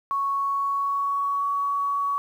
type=tone with pitch glide; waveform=sine; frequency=1108.7 to 1126.1 Hz; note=C#6 to C#6; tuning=0 to +27 cents; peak=-22 dBFS; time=0.11-2.18 s; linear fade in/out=0 ms; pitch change=+27 cents; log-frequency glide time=0.32-1.56 s; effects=9-bit